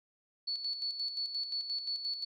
sine tone with tremolo, 4435 Hz, C#8, in tune, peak -32 dBFS, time 0.47-2.25 s, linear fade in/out 10 ms, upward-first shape square, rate 5.7 Hz, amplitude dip 55%, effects none

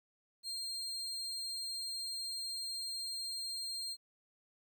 35% pulse tone, 4196 Hz, C8, 4 cents sharp, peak -37 dBFS, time 0.43-3.97 s, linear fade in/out 50 ms, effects 12-bit

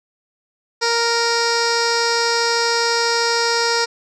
15% pulse tone with low-pass filter, 466.2 Hz, A#4, in tune, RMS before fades -18 dBFS, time 0.81-3.86 s, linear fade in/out 20 ms, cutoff 5700 Hz, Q 5.4, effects none

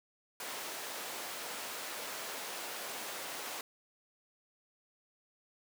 pink high-pass noise, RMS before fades -42 dBFS, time 0.4-3.61 s, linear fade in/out 2 ms, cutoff 490 Hz, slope 12 dB/octave, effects none

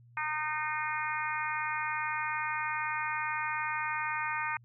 harmonic tone, 306.4 Hz, D#4, 27 cents flat, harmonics 3 / 4 / 5 / 6 / 7 / 8, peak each -36 / -37 / -38 / -39 / -39 / -40 dBFS, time 0.17-4.57 s, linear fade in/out 2 ms, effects added 119 Hz sine -55 dBFS peak until 4.64 s

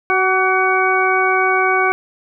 harmonic tone with a mistuned harmonic, 374.7 Hz, F#4, 22 cents sharp, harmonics 1 / 2 / 3 / 4 / 6, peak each -19 / -19 / -19 / -19 / -19 dBFS, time 0.1-1.92 s, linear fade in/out 0 ms, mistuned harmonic 3, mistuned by +31 cents, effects none

